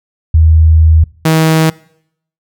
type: tone pair in turn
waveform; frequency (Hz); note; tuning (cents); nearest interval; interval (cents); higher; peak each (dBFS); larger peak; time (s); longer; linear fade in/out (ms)
sine / sawtooth; 79.8 / 159.6; D#2 / D#3; +44 / +44; octave; 1200; second; -3; neither; 0.34-1.04 / 1.25-1.7; first; 5
effects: noise-tail reverb RT60 0.7 s tail -23 dB re dry